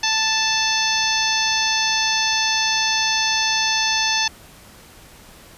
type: harmonic tone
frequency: 880 Hz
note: A5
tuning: in tune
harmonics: 1 / 2 / 3 / 4 / 5 / 6 / 7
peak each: -25 / -25 / -25 / -25 / -25 / -25 / -25 dBFS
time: 0.03-4.28 s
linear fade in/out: 5 ms
effects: pink hiss -45 dBFS RMS until 5.57 s + resampled to 32000 Hz